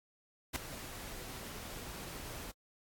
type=noise with ADSR envelope; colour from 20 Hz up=pink; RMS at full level=-32 dBFS; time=0.53-2.52 s; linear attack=30 ms; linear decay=3 ms; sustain=-14 dB; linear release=17 ms; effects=AAC 64 kbps